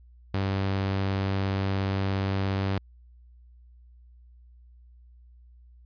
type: tone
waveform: sawtooth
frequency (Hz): 97.1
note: G2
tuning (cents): -16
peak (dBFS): -21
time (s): 0.34-2.78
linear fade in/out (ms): 0
effects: added 60 Hz sine -50 dBFS peak until 5.85 s + resampled to 11025 Hz